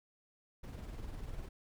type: noise with tremolo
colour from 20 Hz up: brown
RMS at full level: -42 dBFS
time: 0.63-1.49 s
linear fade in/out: 10 ms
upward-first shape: sine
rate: 20 Hz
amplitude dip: 45%
effects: none